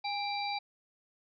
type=harmonic tone with a mistuned harmonic; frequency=784 Hz; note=G5; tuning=in tune; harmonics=1 / 3 / 5 / 6; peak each=-34 / -39 / -41 / -42 dBFS; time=0.04-0.59 s; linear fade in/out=10 ms; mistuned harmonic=1; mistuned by=+69 cents; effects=none